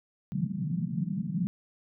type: band-pass noise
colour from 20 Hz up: pink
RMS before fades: -31 dBFS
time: 0.32-1.47 s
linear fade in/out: 0 ms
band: 150 to 200 Hz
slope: 48 dB/octave
effects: none